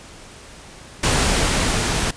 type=noise with level ramp; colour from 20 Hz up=pink; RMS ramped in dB=-17 to -21 dBFS; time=1.03-2.11 s; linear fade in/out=5 ms; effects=pink hiss -41 dBFS RMS until 2.16 s + resampled to 22050 Hz